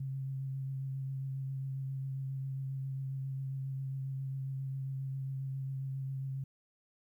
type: tone with vibrato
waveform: sine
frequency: 134.5 Hz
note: C3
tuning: 48 cents sharp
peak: -35 dBFS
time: 0-6.44 s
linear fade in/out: 5 ms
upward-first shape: triangle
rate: 7.4 Hz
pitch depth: 20 cents each way
effects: 12-bit